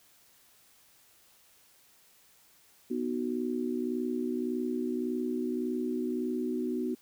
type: chord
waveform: sine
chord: B major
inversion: none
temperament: just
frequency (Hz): 246.9 / 308.7 / 370.4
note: B3 / D#4 / F#4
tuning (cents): 0 / -14 / +2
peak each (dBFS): -32 / -36 / -34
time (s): 2.9-6.95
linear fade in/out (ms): 10
effects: white hiss -62 dBFS RMS until 7.01 s